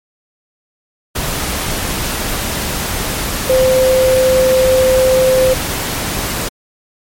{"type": "tone in noise", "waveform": "sine", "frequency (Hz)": 518, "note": "C5", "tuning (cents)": -17, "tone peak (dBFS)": -8, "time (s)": [3.49, 5.54], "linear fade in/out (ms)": 10, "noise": "pink", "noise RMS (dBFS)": -19, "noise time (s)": [1.15, 6.49], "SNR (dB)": 8, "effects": ["MP3 64 kbps"]}